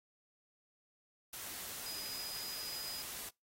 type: tone in noise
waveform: sine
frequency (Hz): 4961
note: D#8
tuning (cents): -6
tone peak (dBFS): -43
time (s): 1.86-3.02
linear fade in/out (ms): 2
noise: white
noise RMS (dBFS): -45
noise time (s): 1.33-3.29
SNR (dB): -1
effects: noise-tail reverb RT60 0.2 s tail -24 dB re dry + AAC 48 kbps